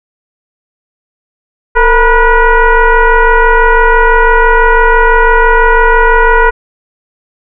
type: tone with frequency modulation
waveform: sine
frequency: 501 Hz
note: B4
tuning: 25 cents sharp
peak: -3 dBFS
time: 1.75-6.51 s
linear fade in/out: 20 ms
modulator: 478 Hz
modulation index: 2.6
effects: none